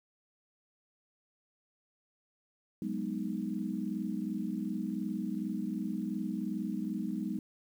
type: chord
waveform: sine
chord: G# minor seventh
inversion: third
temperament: equal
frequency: 185 / 207.7 / 246.9 / 311.1 Hz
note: F#3 / G#3 / B3 / D#4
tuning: 0 / 0 / 0 / 0 cents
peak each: -39 / -36 / -39 / -39 dBFS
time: 2.82-7.39 s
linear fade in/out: 2 ms
effects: 10-bit